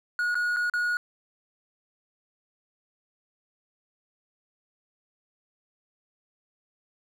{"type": "tone with dropouts", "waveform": "triangle", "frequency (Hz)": 1449, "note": "F#6", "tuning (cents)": -37, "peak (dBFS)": -22, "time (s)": [0.19, 0.97], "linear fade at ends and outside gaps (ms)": 1, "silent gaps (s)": [[0.345, 0.353], [0.563, 0.568], [0.698, 0.737]], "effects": []}